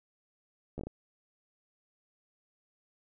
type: slowing click train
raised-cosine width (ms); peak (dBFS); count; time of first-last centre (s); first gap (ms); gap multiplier
2; -26; 5; 0.78-0.87; 13; 1.38
effects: none